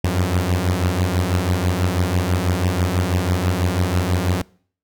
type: beating tone pair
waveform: sawtooth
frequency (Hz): 87.31 / 93.41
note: F2 / F#2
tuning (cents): 0 / +17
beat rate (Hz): 6.1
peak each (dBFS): -16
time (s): 0.04-4.42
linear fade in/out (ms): 5
effects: noise-tail reverb RT60 0.5 s tail -24 dB re dry